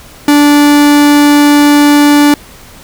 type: tone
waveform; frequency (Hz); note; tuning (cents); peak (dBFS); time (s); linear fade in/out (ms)
45% pulse; 291.6; D4; -12; -3; 0.28-2.34; 2
effects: pink hiss -35 dBFS RMS until 2.83 s